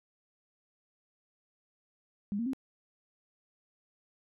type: tone with pitch steps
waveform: sine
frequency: 203 / 233.5 / 265.6 Hz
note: G#3 / A#3 / C4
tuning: -39 / +3 / +26 cents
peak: -30 dBFS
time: 2.32-2.533 s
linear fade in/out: 0 ms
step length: 71 ms
effects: none